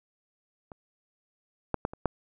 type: clicks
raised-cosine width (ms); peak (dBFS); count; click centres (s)
1; -29 / -12 / -13 / -26 / -10; 5; 0.718 / 1.743 / 1.851 / 1.935 / 2.057
effects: none